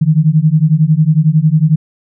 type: beating tone pair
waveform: sine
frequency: 150.6 / 161.6 Hz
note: D3 / E3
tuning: +44 / -34 cents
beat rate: 11 Hz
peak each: -10 dBFS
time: 0.01-1.76 s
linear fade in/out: 10 ms
effects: none